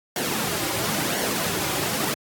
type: noise with flanger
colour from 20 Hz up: pink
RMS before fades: -25 dBFS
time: 0.16-2.14 s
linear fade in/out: 2 ms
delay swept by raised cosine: 0.79 to 4.59 ms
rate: 0.97 Hz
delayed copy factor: -0.55
effects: high-pass 150 Hz 12 dB/octave + AAC 64 kbps